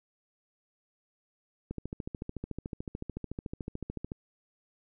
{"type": "click train", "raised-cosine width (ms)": 3, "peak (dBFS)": -23, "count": 34, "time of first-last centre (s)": [1.71, 4.119], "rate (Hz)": 13.7, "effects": []}